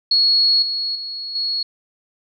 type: tone with level steps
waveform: sine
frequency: 4338 Hz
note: C#8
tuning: 38 cents flat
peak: -12 / -20 / -26 / -19 dBFS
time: 0.11-1.63 s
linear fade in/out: 5 ms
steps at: 0.62 / 0.95 / 1.35 s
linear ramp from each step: 5 ms
effects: none